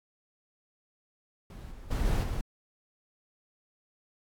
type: noise with level steps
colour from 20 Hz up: brown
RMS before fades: -42 / -46 / -28 / -26 / -32 dBFS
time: 1.5-2.41 s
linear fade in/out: 2 ms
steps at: 1.7 / 1.9 / 2.05 / 2.22 s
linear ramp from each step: 20 ms
effects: AAC 64 kbps